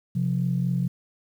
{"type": "tone pair together", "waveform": "sine", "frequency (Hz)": [132.4, 176.73], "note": ["C3", "F3"], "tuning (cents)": [21, 21], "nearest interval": "perfect fourth", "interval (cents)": 500, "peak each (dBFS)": -24, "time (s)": [0.15, 0.88], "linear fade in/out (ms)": 10, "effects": ["tanh soft clip ceiling -14 dBFS", "9-bit"]}